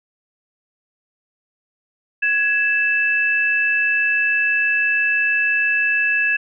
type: tone pair together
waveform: sine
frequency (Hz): 1670.9 / 2637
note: G#6 / E7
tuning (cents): +10 / 0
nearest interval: minor sixth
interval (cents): 790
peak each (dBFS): -18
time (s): 2.22-6.37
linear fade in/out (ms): 10
effects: none